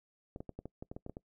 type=clicks; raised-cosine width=2 ms; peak=-29 dBFS; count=11; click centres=0.361 / 0.405 / 0.493 / 0.59 / 0.656 / 0.825 / 0.915 / 0.965 / 1.064 / 1.096 / 1.169 s; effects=noise-tail reverb RT60 0.1 s tail -23 dB re dry